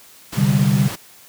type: noise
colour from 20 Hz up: pink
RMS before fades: -29 dBFS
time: 0.32-0.96 s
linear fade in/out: 10 ms
type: chord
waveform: sine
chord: C suspended second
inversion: none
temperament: equal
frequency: 130.81 / 146.83 / 196 Hz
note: C3 / D3 / G3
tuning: 0 / 0 / 0 cents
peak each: -17 dBFS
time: 0.37-0.88 s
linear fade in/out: 10 ms
effects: white hiss -46 dBFS RMS until 1.28 s + high-pass 80 Hz 12 dB/octave